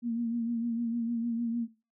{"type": "tone with vibrato", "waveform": "sine", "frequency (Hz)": 233.1, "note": "A#3", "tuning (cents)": 0, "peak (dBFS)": -28, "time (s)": [0.02, 1.68], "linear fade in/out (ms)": 50, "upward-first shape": "triangle", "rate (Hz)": 6.6, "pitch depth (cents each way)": 50, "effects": ["noise-tail reverb RT60 0.3 s tail -19 dB re dry"]}